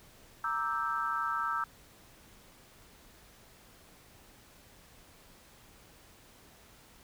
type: chord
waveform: sine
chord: E half-diminished seventh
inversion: second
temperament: equal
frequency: 932.3 / 1174.7 / 1318.5 / 1568 Hz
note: Bb5 / D6 / E6 / G6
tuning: 0 / 0 / 0 / 0 cents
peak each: -38 / -38 / -32 / -38 dBFS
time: 0.44-1.64 s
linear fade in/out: 2 ms
effects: pink hiss -58 dBFS RMS until 7.03 s